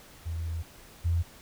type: tone pair in turn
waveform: sine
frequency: 82.41 / 84.78 Hz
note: E2 / E2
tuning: 0 / +49 cents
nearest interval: unison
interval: 49 cents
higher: second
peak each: -30 / -23 dBFS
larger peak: second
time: 0.25-0.63 / 1.04-1.23 s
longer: first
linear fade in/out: 20 ms
effects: pink hiss -52 dBFS RMS until 1.41 s